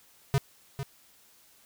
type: tone with echo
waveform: square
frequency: 138 Hz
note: C#3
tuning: 7 cents flat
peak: -22 dBFS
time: 0.34-0.38 s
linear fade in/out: 0 ms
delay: 450 ms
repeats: 1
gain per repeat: -10 dB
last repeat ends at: 0.83 s
effects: white hiss -60 dBFS RMS until 1.65 s